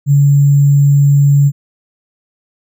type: tone with sample-and-hold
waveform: sine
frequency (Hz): 142.1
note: C#3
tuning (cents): +43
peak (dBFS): -5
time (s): 0.06-1.52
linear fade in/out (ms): 50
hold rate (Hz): 7350
effects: none